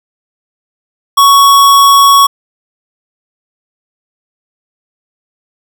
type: tone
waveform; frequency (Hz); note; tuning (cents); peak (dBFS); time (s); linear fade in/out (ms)
square; 1115; C#6; +10; -3; 1.17-2.27; 10
effects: none